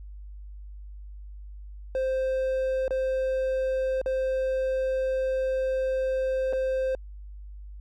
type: tone with dropouts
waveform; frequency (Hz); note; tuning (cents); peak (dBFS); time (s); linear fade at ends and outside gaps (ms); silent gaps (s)
triangle; 523.3; C5; 0; -22; 1.95-6.95; 1; 2.88-2.907 / 4.015-4.06 / 6.527-6.532
effects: added 50 Hz sine -39 dBFS peak until 7.8 s